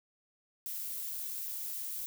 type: noise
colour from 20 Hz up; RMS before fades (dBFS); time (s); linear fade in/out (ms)
violet; -39; 0.66-2.06; 0
effects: none